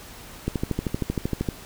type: click train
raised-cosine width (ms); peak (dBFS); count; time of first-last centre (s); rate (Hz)
3; -11; 14; 0.48-1.488; 12.9
effects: pink hiss -43 dBFS RMS until 1.65 s